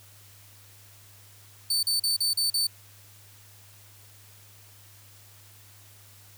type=tone bursts; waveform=sawtooth; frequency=4535 Hz; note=C#8; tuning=39 cents sharp; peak=-20 dBFS; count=6; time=1.7-2.67 s; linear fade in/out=5 ms; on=130 ms; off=38 ms; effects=added 101 Hz sine -54 dBFS peak until 6.37 s + white hiss -54 dBFS RMS until 6.37 s